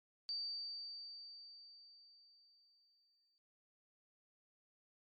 sine tone with exponential decay, 4625 Hz, D8, 27 cents flat, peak -38 dBFS, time 0.29-3.38 s, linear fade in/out 0 ms, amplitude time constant 670 ms, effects noise-tail reverb RT60 1.0 s tail -26 dB re dry + MP3 48 kbps

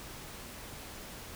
silence, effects pink hiss -46 dBFS RMS until 1.35 s

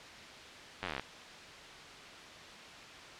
slowing click train, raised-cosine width 0.3 ms, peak -20 dBFS, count 14, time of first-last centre 0.83-0.996 s, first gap 10 ms, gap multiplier 1.04, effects white hiss -49 dBFS RMS until 3.19 s + low-pass 4000 Hz 12 dB/octave

